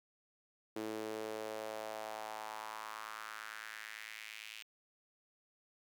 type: tone with high-pass filter sweep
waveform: sawtooth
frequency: 108.9 Hz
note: A2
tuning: 17 cents flat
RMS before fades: -45 dBFS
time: 0.76-4.63 s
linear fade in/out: 5 ms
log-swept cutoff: 340 to 2700 Hz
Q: 2.9
effects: none